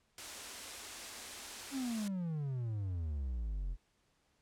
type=band-stop noise; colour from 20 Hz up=white; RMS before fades=-45 dBFS; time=0.18-2.08 s; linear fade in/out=2 ms; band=110 to 190 Hz; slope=96 dB/octave
type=exponential sweep; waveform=triangle; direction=down; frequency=282.1 to 40.94 Hz; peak=-33 dBFS; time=1.71-3.77 s; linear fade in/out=50 ms
effects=pink hiss -75 dBFS RMS until 4.41 s + low-pass 9000 Hz 12 dB/octave